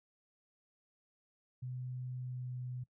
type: tone with pitch glide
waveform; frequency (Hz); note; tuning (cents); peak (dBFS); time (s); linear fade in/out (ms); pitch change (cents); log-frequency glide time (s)
sine; 126.4 to 125.31; B2 to B2; +41 to +26; -39; 1.62-2.84; 10; -15; 2.15-2.56
effects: noise-tail reverb RT60 0.1 s tail -20 dB re dry